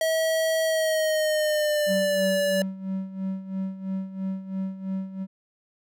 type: tone with pitch glide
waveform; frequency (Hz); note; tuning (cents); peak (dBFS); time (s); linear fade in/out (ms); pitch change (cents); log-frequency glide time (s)
square; 644 to 577.1; E5 to D5; -41 to -30; -22; 0.01-2.62; 2; -189; 0.64-2.29
type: tone with tremolo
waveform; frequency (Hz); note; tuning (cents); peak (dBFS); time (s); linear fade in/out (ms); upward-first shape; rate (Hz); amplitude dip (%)
triangle; 190.9; G3; -46; -23; 1.86-5.27; 50; sine; 3; 75
effects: none